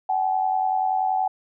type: tone pair together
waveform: sine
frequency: 756.5 / 847 Hz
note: F#5 / G#5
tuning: +38 / +34 cents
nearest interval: major second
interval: 196 cents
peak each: -21 / -25 dBFS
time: 0.09-1.28 s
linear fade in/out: 5 ms
effects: none